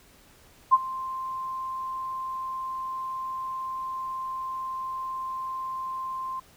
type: tone with ADSR envelope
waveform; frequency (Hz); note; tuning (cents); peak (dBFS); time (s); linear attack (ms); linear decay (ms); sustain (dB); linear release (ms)
sine; 1047; C6; +1; -11; 0.71-6.4; 26; 36; -19; 8
effects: pink hiss -56 dBFS RMS until 6.56 s